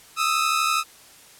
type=tone pair together; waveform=sawtooth; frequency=1246.3 / 1318.5 Hz; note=D#6 / E6; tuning=+2 / 0 cents; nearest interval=minor second; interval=98 cents; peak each=-19 dBFS; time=0.16-0.84 s; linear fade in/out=50 ms; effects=white hiss -49 dBFS RMS until 1.39 s + low-pass 12000 Hz 12 dB/octave